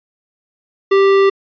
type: tone with tanh clipping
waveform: sine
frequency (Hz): 392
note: G4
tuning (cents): 0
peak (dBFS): -10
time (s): 0.91-1.3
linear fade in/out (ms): 10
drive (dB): 17
effects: resampled to 11025 Hz